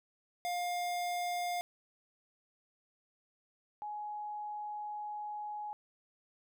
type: tone pair in turn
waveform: square / sine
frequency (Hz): 707 / 838.5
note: F5 / G#5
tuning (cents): +21 / +16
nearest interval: minor third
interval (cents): 295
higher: second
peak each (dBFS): -34 / -38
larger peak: first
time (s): 0.45-1.61 / 3.82-5.73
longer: second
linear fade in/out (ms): 0
effects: none